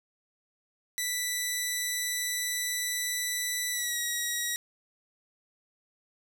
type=tone with pitch glide; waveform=10% pulse; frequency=1975.5 to 1907.1 Hz; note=B6 to A#6; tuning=0 to +39 cents; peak=-20 dBFS; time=0.98-4.56 s; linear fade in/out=0 ms; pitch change=-61 cents; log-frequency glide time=3.71-3.98 s; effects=none